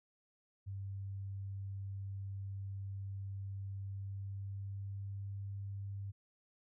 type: tone with pitch glide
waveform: sine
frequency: 98 to 99.2 Hz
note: G2 to G2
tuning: 0 to +21 cents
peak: -40 dBFS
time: 0.66-6.12 s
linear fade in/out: 20 ms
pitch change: +21 cents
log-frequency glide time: 3.79-5.33 s
effects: none